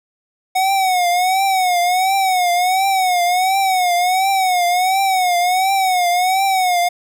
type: tone with vibrato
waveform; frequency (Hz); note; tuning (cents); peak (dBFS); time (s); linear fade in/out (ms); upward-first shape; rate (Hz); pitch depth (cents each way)
square; 740; F#5; 0; -14; 0.55-6.89; 10; triangle; 1.4; 110
effects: none